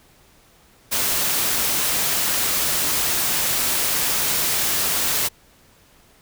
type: noise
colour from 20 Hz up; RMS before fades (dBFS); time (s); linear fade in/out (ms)
white; -21; 0.91-5.29; 20
effects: pink hiss -54 dBFS RMS until 6.21 s